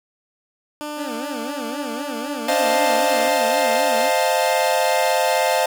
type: tone with pitch glide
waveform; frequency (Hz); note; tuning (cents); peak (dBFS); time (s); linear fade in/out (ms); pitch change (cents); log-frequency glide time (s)
15% pulse; 297.9 to 293.8; D4 to D4; +25 to +1; -21; 0.81-3.28; 0; -24; 1.15-1.53
type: tone with vibrato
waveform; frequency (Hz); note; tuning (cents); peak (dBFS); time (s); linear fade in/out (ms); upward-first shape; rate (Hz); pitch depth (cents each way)
25% pulse; 255.8; C4; -39; -25; 0.96-4.11; 50; sine; 3.9; 210
type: chord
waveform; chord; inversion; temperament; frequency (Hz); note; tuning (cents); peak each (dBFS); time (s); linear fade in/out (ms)
45% pulse; F dominant seventh; second; equal; 523.3 / 622.3 / 698.5 / 880; C5 / Eb5 / F5 / A5; 0 / 0 / 0 / 0; -22; 2.48-5.66; 5
effects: none